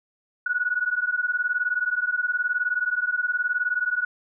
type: beating tone pair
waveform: sine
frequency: 1457 / 1476 Hz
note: F#6 / F#6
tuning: -27 / -5 cents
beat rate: 19 Hz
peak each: -25 dBFS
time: 0.46-4.05 s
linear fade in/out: 5 ms
effects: none